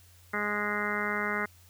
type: harmonic tone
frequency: 207.7 Hz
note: G#3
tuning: in tune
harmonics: 1 / 2 / 3 / 4 / 5 / 6 / 7 / 8 / 9 / 10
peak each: -37 / -37 / -41 / -41 / -40 / -36 / -35 / -40 / -36 / -36 dBFS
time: 0.33-1.46 s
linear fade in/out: 10 ms
effects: added 88 Hz sine -56 dBFS peak until 1.69 s + white hiss -60 dBFS RMS until 1.69 s